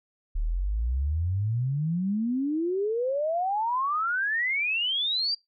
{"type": "exponential sweep", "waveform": "sine", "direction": "up", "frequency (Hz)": [35.99, 4796], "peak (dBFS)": -24, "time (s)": [0.35, 5.35], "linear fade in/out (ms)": 10, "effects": ["noise-tail reverb RT60 0.2 s tail -24 dB re dry"]}